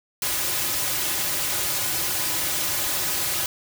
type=noise with comb filter; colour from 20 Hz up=white; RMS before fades=-25 dBFS; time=0.22-3.46 s; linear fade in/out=2 ms; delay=4.4 ms; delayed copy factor=-0.75; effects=none